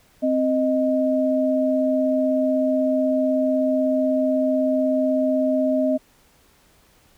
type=tone pair together; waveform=sine; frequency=261.6 / 622.3 Hz; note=C4 / D#5; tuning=0 / 0 cents; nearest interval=octave + minor third; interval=1500 cents; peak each=-20 dBFS; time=0.22-5.98 s; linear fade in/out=20 ms; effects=pink hiss -57 dBFS RMS until 7.17 s